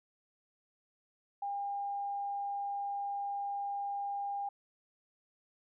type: tone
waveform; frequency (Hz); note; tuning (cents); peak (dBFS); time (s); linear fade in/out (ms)
sine; 804; G5; +44; -34; 1.42-4.49; 5
effects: none